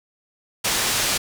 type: low-pass noise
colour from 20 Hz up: white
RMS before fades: -22 dBFS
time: 0.64-1.18 s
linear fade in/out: 10 ms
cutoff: 8200 Hz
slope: 12 dB/octave
effects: none